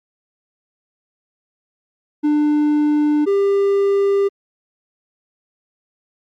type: tone pair in turn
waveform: triangle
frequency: 298.1 / 397.9 Hz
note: D4 / G4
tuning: +26 / +26 cents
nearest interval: perfect fourth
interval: 500 cents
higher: second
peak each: -11 dBFS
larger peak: neither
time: 2.23-3.26 / 3.26-4.29 s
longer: neither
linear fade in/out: 20 ms
effects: Opus 48 kbps

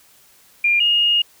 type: tone pair in turn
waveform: sine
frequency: 2400 / 2854 Hz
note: D7 / F7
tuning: +37 / +37 cents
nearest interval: minor third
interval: 300 cents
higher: second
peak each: -13 dBFS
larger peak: neither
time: 0.64-0.8 / 0.8-1.22 s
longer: second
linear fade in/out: 5 ms
effects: white hiss -52 dBFS RMS until 1.4 s

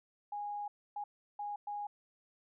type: tone bursts at uneven times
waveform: sine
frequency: 824 Hz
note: G#5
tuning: 14 cents flat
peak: -37 dBFS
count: 4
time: 0.32-0.68 / 0.96-1.04 / 1.39-1.56 / 1.67-1.87 s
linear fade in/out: 5 ms
effects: none

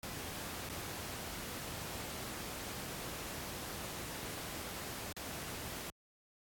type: noise with dropouts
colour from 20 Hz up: pink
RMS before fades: -43 dBFS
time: 0.03-5.9 s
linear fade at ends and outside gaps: 1 ms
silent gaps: 0.69-0.697 / 5.126-5.165 s
effects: high-pass 60 Hz 12 dB/octave + AAC 64 kbps

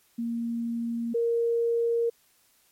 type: tone pair in turn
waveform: sine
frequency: 233.1 / 466.2 Hz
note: A#3 / A#4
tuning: 0 / 0 cents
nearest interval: octave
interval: 1200 cents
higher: second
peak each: -27 / -22 dBFS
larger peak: second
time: 0.18-1.14 / 1.14-2.1 s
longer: neither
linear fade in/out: 10 ms
effects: white hiss -64 dBFS RMS until 2.71 s + MP3 64 kbps

